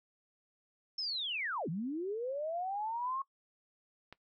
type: linear two-way sweep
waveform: sine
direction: down then up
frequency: 5370 to 149.2 to 1095 Hz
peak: -34 dBFS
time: 0.98-3.22 s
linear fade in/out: 5 ms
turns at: 1.69 s
type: click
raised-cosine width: 0.3 ms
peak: -32 dBFS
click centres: 4.126 s
effects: noise-tail reverb RT60 0.1 s tail -19 dB re dry